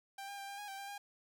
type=tone with pitch steps; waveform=sawtooth; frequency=788 / 803 / 791 / 799 / 825 / 782 / 795 / 809 Hz; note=G5 / G5 / G5 / G5 / G#5 / G5 / G5 / G#5; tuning=+9 / +41 / +15 / +33 / -12 / -4 / +24 / -46 cents; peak=-40 dBFS; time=0.18-0.98 s; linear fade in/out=5 ms; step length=100 ms; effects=none